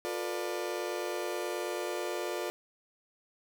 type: chord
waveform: 35% pulse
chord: B half-diminished seventh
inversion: second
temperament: just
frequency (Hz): 355.6 / 444.5 / 493.9 / 592.7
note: F4 / A4 / B4 / D5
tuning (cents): +31 / +18 / 0 / +16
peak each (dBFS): -35 / -38 / -39 / -37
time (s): 0.05-2.5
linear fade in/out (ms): 0
effects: none